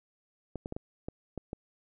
clicks, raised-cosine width 2 ms, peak -23 dBFS, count 7, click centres 0.557 / 0.659 / 0.724 / 0.765 / 1.085 / 1.377 / 1.531 s, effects none

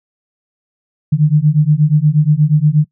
sine beating tone pair, 146.83 / 155.23 Hz, D3 / D#3, 0 / -4 cents, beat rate 8.4 Hz, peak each -11 dBFS, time 1.12-2.85 s, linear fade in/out 10 ms, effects noise-tail reverb RT60 0.1 s tail -22 dB re dry

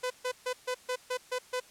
sawtooth tone bursts, 503 Hz, B4, 32 cents sharp, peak -26 dBFS, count 8, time 0.03-1.602 s, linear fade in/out 10 ms, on 74 ms, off 140 ms, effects white hiss -56 dBFS RMS until 1.7 s + low-pass 10000 Hz 12 dB/octave

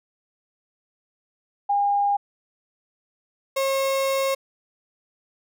sine / 35% pulse tone pair in turn, 810 / 540.6 Hz, G#5 / C#5, -43 / -44 cents, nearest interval perfect fifth, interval 701 cents, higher first, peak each -18 / -19 dBFS, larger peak first, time 1.69-2.17 / 3.56-4.35 s, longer second, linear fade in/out 10 ms, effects none

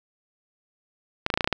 clicks, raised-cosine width 0.3 ms, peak -6 dBFS, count 8, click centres 1.264 / 1.302 / 1.34 / 1.375 / 1.408 / 1.444 / 1.475 / 1.527 s, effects none

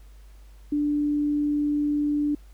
sine tone, 293.7 Hz, D4, in tune, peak -21 dBFS, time 0.72-2.35 s, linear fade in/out 5 ms, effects added 50 Hz sine -45 dBFS peak until 2.53 s + pink hiss -61 dBFS RMS until 2.53 s

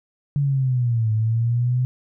sine linear two-way sweep, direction down then up, 144.7 to 108.2 to 127.3 Hz, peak -17 dBFS, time 0.36-1.85 s, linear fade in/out 0 ms, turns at 1.12 s, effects none

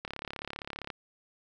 click train, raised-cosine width 0.3 ms, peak -21 dBFS, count 31, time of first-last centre 0.05-0.902 s, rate 35.2 Hz, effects none

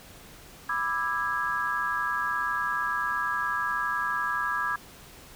sine chord, E dominant seventh, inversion second, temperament just, 988.9 / 1186.7 / 1318.5 / 1648.1 Hz, B5 / D6 / E6 / G#6, +2 / +18 / 0 / -14 cents, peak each -33 / -31 / -34 / -29 dBFS, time 0.69-4.76 s, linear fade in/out 5 ms, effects pink hiss -49 dBFS RMS until 5.35 s

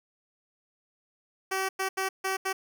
10% pulse tone bursts at uneven times, 382.4 Hz, G4, 43 cents flat, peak -19 dBFS, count 5, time 1.51-1.69 / 1.79-1.89 / 1.97-2.09 / 2.24-2.37 / 2.45-2.53 s, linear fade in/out 10 ms, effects none

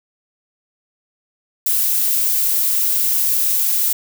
violet noise, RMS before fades -17 dBFS, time 1.66-3.93 s, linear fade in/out 5 ms, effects none

